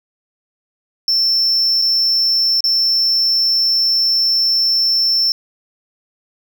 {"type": "tone with dropouts", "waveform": "triangle", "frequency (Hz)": 5370, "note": "E8", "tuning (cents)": 31, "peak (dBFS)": -11, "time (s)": [1.08, 5.32], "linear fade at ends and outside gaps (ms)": 1, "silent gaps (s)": [[1.817, 1.821], [2.606, 2.64]], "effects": []}